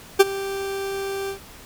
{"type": "tone with ADSR envelope", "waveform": "40% pulse", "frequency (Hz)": 392, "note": "G4", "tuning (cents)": 0, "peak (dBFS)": -6, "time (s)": [0.19, 1.39], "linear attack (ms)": 15, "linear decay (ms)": 29, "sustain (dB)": -19, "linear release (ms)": 100, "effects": ["pink hiss -44 dBFS RMS until 1.65 s"]}